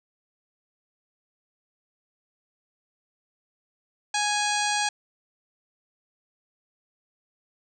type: harmonic tone with a mistuned harmonic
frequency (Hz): 830.6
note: G#5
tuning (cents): 0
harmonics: 1 / 2 / 3 / 4 / 5 / 6 / 7 / 8 / 9 / 10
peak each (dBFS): -27 / -30 / -32 / -33 / -34 / -35 / -35 / -36 / -37 / -37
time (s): 4.14-4.89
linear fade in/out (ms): 5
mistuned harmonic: 6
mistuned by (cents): -99
effects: none